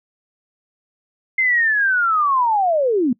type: linear sweep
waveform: sine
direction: down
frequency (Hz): 2100 to 224.7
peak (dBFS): -14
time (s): 1.38-3.13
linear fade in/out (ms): 5
effects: noise-tail reverb RT60 0.1 s tail -23 dB re dry